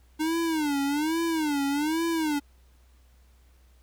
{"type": "tone with vibrato", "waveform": "square", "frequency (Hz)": 305.1, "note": "D#4", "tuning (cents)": -34, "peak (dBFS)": -25, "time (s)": [0.19, 2.4], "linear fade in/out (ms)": 20, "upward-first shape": "sine", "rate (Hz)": 1.2, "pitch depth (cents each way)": 160, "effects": ["added 62 Hz sine -55 dBFS peak until 3.82 s", "pink hiss -66 dBFS RMS until 3.82 s"]}